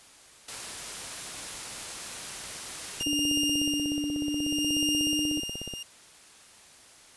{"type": "noise", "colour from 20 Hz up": "white", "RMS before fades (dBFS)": -38, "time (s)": [0.48, 3.03], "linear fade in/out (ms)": 5}
{"type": "tone with tremolo", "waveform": "sawtooth", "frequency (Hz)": 2819, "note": "F7", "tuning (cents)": 16, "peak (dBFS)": -22, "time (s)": [3, 5.83], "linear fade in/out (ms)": 5, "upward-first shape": "sine", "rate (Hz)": 0.65, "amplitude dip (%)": 75}
{"type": "click train", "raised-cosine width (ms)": 2, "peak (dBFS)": -25, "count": 46, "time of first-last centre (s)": [3.01, 5.737], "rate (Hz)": 16.5}
{"type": "tone with pitch glide", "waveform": "sine", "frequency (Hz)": [293.7, 300.6], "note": ["D4", "D4"], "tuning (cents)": [0, 40], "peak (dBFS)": -28, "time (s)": [3.06, 5.4], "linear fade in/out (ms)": 5, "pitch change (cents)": 40, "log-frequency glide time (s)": [4.12, 5.11]}
{"effects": ["white hiss -53 dBFS RMS until 7.16 s", "resampled to 24000 Hz"]}